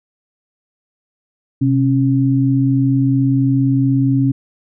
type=tone pair together; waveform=sine; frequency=128.79 / 273.1 Hz; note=C3 / C#4; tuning=-27 / -26 cents; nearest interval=octave + minor second; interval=1301 cents; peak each=-14 dBFS; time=1.61-4.32 s; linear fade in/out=10 ms; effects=none